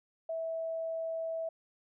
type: tone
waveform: sine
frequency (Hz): 653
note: E5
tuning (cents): -17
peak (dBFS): -33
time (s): 0.29-1.49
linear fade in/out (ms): 5
effects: none